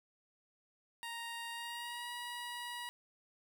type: tone with pitch glide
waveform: 15% pulse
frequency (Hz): 932.3 to 963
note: A#5 to B5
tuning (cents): 0 to -44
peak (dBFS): -35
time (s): 1.03-2.89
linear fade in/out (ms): 0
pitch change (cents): +56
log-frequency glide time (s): 1.51-2.12
effects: none